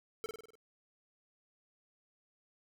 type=tone with echo; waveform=square; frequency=444.1 Hz; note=A4; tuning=16 cents sharp; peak=-37 dBFS; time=0.24-0.26 s; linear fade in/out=0 ms; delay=49 ms; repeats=6; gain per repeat=-4 dB; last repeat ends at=0.554 s; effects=none